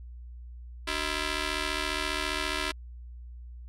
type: ring-modulated tone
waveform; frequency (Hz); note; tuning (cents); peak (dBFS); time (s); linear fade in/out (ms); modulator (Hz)
5% pulse; 333.3; E4; +19; -14; 0.87-2.72; 10; 704
effects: added 60 Hz sine -41 dBFS peak until 3.68 s + low-pass 9000 Hz 12 dB/octave